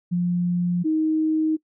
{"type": "tone pair in turn", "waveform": "sine", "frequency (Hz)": [176.2, 314], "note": ["F3", "D#4"], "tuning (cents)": [16, 16], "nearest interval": "minor seventh", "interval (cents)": 1000, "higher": "second", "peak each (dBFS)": [-19, -18], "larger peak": "second", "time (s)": [[0.11, 0.84], [0.84, 1.57]], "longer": "neither", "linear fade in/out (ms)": 20, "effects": ["noise-tail reverb RT60 0.1 s tail -21 dB re dry"]}